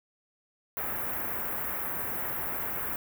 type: band-stop noise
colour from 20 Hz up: white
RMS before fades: -33 dBFS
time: 0.77-2.96 s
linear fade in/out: 0 ms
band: 1900 to 14000 Hz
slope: 24 dB/octave
effects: none